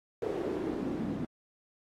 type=noise with band-pass filter sweep; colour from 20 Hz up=pink; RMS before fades=-34 dBFS; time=0.22-1.25 s; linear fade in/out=2 ms; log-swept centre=440 to 230 Hz; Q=3.2; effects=AAC 48 kbps